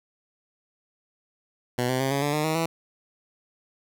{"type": "tone with pitch steps", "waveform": "10% pulse", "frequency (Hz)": [123.47, 128.64, 134.02, 139.63, 145.48, 151.57, 157.92, 164.53], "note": ["B2", "C3", "C3", "C#3", "D3", "D#3", "D#3", "E3"], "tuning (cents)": [0, -29, 42, 13, -16, -45, 26, -3], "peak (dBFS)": -15, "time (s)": [1.78, 2.66], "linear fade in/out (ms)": 5, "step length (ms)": 110, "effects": []}